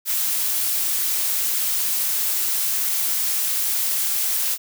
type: noise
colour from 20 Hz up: blue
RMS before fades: -22 dBFS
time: 0.05-4.58 s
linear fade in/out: 50 ms
effects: none